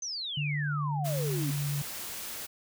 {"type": "exponential sweep", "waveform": "sine", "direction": "down", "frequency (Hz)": [6290, 261.6], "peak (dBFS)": -33, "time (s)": [0.02, 1.51], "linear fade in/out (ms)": 5}
{"type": "tone with pitch glide", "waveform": "sine", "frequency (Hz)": [146.83, 144.06], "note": ["D3", "D3"], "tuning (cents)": [0, -33], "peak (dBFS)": -29, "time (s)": [0.37, 1.82], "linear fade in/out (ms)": 5, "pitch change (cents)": -33, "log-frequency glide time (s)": [1.21, 1.68]}
{"type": "noise", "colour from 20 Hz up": "white", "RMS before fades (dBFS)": -39, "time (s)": [1.04, 2.47], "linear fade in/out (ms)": 20}
{"effects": []}